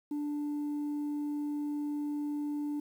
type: tone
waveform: sine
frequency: 293.7 Hz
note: D4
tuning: in tune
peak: -29 dBFS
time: 0.11-2.8 s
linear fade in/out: 5 ms
effects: tanh soft clip ceiling -31 dBFS + 10-bit